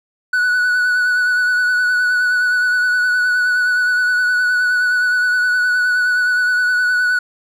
triangle tone with vibrato, 1480 Hz, F#6, in tune, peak -11 dBFS, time 0.33-7.19 s, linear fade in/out 5 ms, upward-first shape triangle, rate 9.6 Hz, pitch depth 29 cents each way, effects none

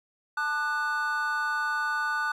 triangle chord, D major, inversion second, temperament equal with one note detuned, 880 / 1200 / 1480 Hz, A5 / D6 / F#6, 0 / +37 / 0 cents, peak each -32 / -30 / -26 dBFS, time 0.37-2.32 s, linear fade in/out 5 ms, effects none

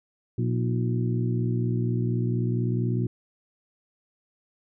harmonic tone with a mistuned harmonic, 60.2 Hz, B1, 44 cents flat, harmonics 2 / 3 / 4 / 5 / 6, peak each -24 / -31 / -32 / -36 / -34 dBFS, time 0.38-3.07 s, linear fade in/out 5 ms, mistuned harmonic 5, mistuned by +89 cents, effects none

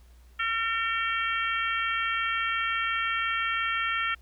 harmonic tone, 454.3 Hz, A#4, 45 cents flat, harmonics 3 / 4 / 5 / 6 / 7, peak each -29 / -31 / -33 / -35 / -36 dBFS, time 0.39-4.15 s, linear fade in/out 10 ms, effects added 60 Hz sine -51 dBFS peak until 4.21 s + pink hiss -64 dBFS RMS until 4.21 s

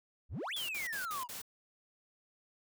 triangle exponential two-way sweep, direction up then down, 49 to 3536 to 926 Hz, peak -35 dBFS, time 0.29-1.28 s, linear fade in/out 50 ms, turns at 0.54 s
white noise bursts, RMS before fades -44 dBFS, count 5, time 0.56-1.418 s, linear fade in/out 5 ms, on 130 ms, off 52 ms
effects none

